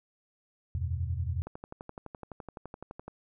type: chord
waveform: sine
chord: E suspended second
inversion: none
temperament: equal with one note detuned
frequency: 81.6 / 92.5 / 123.47 Hz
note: E2 / F#2 / B2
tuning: -17 / 0 / 0 cents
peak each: -32 / -34 / -36 dBFS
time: 0.75-1.42 s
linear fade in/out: 0 ms
type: click train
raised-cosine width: 1 ms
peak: -27 dBFS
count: 20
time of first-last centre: 1.47-3.08 s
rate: 11.8 Hz
effects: none